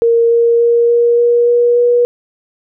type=tone with pitch steps; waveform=sine; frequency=464.5 / 467.5 / 470.4 / 473.4 / 476.5 / 479.5 / 482.6 Hz; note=A#4 / A#4 / A#4 / A#4 / A#4 / A#4 / B4; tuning=-6 / +5 / +16 / +27 / +38 / +49 / -40 cents; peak=-7 dBFS; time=0.02-2.05 s; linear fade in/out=0 ms; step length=290 ms; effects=none